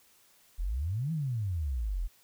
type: exponential two-way sweep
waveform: sine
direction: up then down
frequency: 38.26 to 167.5 to 38.26 Hz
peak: -29 dBFS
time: 0.58-2.08 s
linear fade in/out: 20 ms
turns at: 1.12 s
effects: white hiss -63 dBFS RMS until 2.23 s